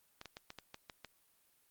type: clicks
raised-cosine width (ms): 0.2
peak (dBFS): -29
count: 8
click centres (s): 0.214 / 0.257 / 0.369 / 0.504 / 0.587 / 0.744 / 0.898 / 1.047
effects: white hiss -72 dBFS RMS until 1.7 s + Opus 32 kbps